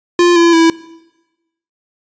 square tone with pitch steps, 349.2 / 339.1 / 329.2 Hz, F4 / E4 / E4, 0 / +49 / -2 cents, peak -7 dBFS, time 0.19-0.7 s, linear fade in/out 2 ms, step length 170 ms, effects noise-tail reverb RT60 1.0 s tail -20 dB re dry + resampled to 16000 Hz

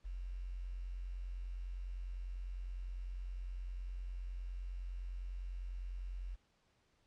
sine tone with quantisation, 44.93 Hz, F1, 50 cents sharp, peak -40 dBFS, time 0.04-6.36 s, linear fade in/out 20 ms, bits 11, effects pink hiss -75 dBFS RMS until 7.06 s + low-pass 6000 Hz 12 dB/octave

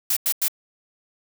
blue noise bursts, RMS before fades -21 dBFS, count 3, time 0.1-0.482 s, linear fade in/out 5 ms, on 66 ms, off 92 ms, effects none

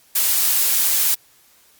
blue noise, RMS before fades -17 dBFS, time 0.15-1.15 s, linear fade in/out 10 ms, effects white hiss -54 dBFS RMS until 1.79 s + Opus 48 kbps

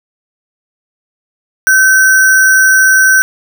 sine tone with sample-and-hold, 1536 Hz, G6, 36 cents flat, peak -4 dBFS, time 1.67-3.22 s, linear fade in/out 0 ms, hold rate 7350 Hz, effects none

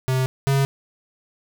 square tone pair in turn, 130.1 / 137.2 Hz, C3 / C#3, -9 / -17 cents, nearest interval minor second, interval 92 cents, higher second, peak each -19 / -17 dBFS, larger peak second, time 0.08-0.26 / 0.47-0.65 s, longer neither, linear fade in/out 0 ms, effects none

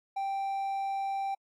triangle tone, 784 Hz, G5, in tune, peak -28 dBFS, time 0.16-1.35 s, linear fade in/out 10 ms, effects AAC 64 kbps

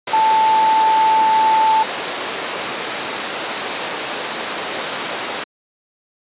sine tone in noise, 880 Hz, A5, in tune, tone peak -11 dBFS, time 0.13-1.83 s, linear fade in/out 5 ms, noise pink, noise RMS -21 dBFS, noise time 0.07-5.44 s, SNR +7 dB, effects high-pass 400 Hz 12 dB/octave + resampled to 8000 Hz

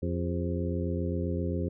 harmonic tone with a mistuned harmonic, 87.31 Hz, F2, in tune, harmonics 1 / 2 / 3 / 4 / 5 / 6, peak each -31 / -34 / -36 / -37 / -38 / -39 dBFS, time 0.02-1.69 s, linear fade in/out 10 ms, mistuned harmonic 5, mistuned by -78 cents, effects none

